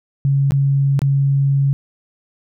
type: tone with dropouts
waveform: sine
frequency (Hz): 138.5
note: C#3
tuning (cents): -1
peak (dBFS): -12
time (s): 0.25-1.73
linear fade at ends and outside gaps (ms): 0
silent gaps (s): 0.508-0.52 / 0.992-1.018
effects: none